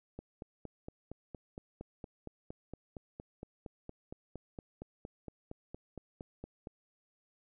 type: click train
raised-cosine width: 2 ms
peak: -30 dBFS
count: 29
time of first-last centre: 0.19-6.671 s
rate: 4.32 Hz
effects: none